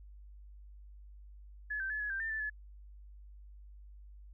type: tone with pitch steps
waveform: sine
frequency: 1706 / 1557 / 1717 / 1688 / 1575 / 1795 / 1758 / 1713 Hz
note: G#6 / G6 / A6 / G#6 / G6 / A6 / A6 / A6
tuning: +46 / -12 / -43 / +28 / +8 / +34 / -2 / -47 cents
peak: -34 dBFS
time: 1.7-2.5 s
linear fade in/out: 10 ms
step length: 100 ms
effects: added 50 Hz sine -50 dBFS peak until 4.33 s